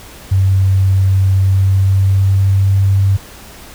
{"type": "tone with pitch glide", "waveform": "sine", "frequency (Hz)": [95.8, 97.64], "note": ["G2", "G2"], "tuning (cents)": [-39, -6], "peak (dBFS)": -8, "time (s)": [0.31, 3.17], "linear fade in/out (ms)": 10, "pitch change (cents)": 33, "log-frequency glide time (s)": [1.38, 2.8], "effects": ["added 60 Hz sine -43 dBFS peak until 3.74 s", "pink hiss -36 dBFS RMS until 3.74 s"]}